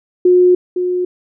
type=tone pair in turn; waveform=sine; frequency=360.8 / 360.8 Hz; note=F#4 / F#4; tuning=-44 / -44 cents; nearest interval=unison; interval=0 cents; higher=neither; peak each=-6 / -14 dBFS; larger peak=first; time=0.25-0.55 / 0.76-1.05 s; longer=first; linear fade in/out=5 ms; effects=none